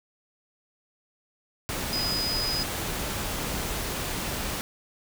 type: tone in noise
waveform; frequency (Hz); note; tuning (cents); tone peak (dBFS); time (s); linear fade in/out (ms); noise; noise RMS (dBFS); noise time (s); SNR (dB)
sine; 4978; D#8; 0; -27; 1.93-2.63; 0; pink; -31; 1.69-4.61; +1
effects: none